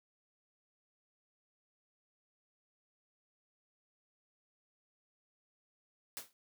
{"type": "noise with exponential decay", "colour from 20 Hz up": "white", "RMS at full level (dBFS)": -39, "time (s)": [6.17, 6.33], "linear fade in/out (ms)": 0, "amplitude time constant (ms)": 33, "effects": ["high-pass 100 Hz 12 dB/octave"]}